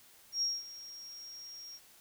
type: tone with ADSR envelope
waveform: sine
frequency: 5590 Hz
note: F8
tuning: 1 cent sharp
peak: -28 dBFS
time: 0.32-1.8 s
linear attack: 98 ms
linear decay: 210 ms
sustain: -17 dB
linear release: 49 ms
effects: white hiss -60 dBFS RMS until 2 s